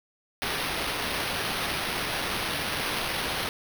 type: noise with sample-and-hold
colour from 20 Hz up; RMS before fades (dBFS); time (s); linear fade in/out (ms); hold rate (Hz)
violet; -30; 0.42-3.49; 0; 7350
effects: none